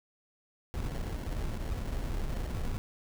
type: noise with sample-and-hold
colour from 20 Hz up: brown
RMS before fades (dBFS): -34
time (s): 0.74-2.78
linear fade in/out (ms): 0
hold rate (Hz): 1225
effects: none